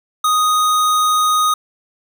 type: tone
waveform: square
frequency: 1244.5 Hz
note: D#6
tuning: in tune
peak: -13 dBFS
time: 0.24-1.54 s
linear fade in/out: 5 ms
effects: none